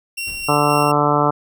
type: tone with tremolo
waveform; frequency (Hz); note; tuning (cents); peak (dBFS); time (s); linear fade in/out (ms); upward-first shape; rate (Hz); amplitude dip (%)
sawtooth; 2742; F7; -32; -20; 0.17-0.92; 10; square; 3.8; 25
type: noise with exponential decay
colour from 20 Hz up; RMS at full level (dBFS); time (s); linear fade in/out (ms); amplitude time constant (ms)
brown; -33; 0.27-0.87; 1; 130
type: harmonic tone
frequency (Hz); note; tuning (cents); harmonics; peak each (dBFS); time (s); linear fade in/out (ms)
146.83; D3; 0; 1 / 2 / 3 / 4 / 5 / 6 / 7 / 8 / 9; -22 / -22 / -22 / -22 / -22 / -22 / -22 / -22 / -22; 0.48-1.31; 10
effects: none